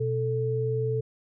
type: tone pair together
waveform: sine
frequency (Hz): 123.47 / 440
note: B2 / A4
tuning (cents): 0 / 0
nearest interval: octave + minor seventh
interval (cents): 2200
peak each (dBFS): -27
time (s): 0-1.01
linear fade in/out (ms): 10
effects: none